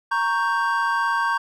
triangle chord, G diminished, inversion first, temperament equal, 932.3 / 1108.7 / 1568 Hz, Bb5 / Db6 / G6, 0 / 0 / 0 cents, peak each -22 dBFS, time 0.11-1.38 s, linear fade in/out 10 ms, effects none

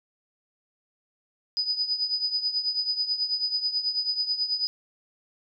sine tone with tremolo, 4978 Hz, D#8, in tune, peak -21 dBFS, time 1.57-4.67 s, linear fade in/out 0 ms, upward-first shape triangle, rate 9.2 Hz, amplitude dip 80%, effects none

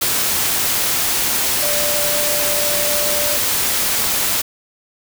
sine tone in noise, 589 Hz, D5, 5 cents sharp, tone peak -23 dBFS, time 1.62-3.37 s, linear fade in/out 10 ms, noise white, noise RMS -18 dBFS, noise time 0.01-4.42 s, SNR -8 dB, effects none

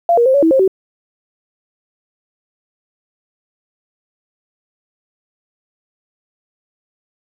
sine tone with pitch steps, 686 / 473.4 / 525 / 564 / 324.6 / 532 / 380.2 Hz, F5 / A#4 / C5 / C#5 / E4 / C5 / F#4, -31 / +27 / +6 / +30 / -27 / +29 / +47 cents, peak -8 dBFS, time 0.09-0.678 s, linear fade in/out 2 ms, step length 84 ms, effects 8-bit

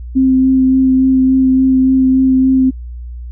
sine tone with vibrato, 261.6 Hz, C4, in tune, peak -7 dBFS, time 0.15-2.71 s, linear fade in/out 20 ms, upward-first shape sine, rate 3.5 Hz, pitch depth 12 cents each way, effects added 60 Hz sine -24 dBFS peak until 3.31 s

